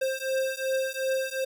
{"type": "beating tone pair", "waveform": "square", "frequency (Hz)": [527, 529.7], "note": ["C5", "C5"], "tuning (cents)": [12, 21], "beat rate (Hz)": 2.7, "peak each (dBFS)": -30, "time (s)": [0.01, 1.45], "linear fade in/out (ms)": 10, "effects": []}